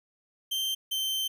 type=tone pair in turn; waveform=40% pulse; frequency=3136 / 3111 Hz; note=G7 / G7; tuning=0 / -14 cents; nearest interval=unison; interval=14 cents; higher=first; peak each=-27 dBFS; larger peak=neither; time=0.51-0.75 / 0.91-1.28 s; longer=second; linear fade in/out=10 ms; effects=none